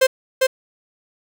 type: tone with echo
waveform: 45% pulse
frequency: 523.3 Hz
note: C5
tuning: in tune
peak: -11 dBFS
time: 0.01-0.07 s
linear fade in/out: 10 ms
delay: 400 ms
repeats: 1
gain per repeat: -2 dB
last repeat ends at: 0.47 s
effects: none